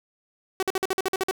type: tone bursts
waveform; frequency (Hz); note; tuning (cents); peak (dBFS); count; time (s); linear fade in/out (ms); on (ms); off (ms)
sawtooth; 379.1; F#4; +42; -18; 10; 0.6-1.311; 0; 27; 49
effects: none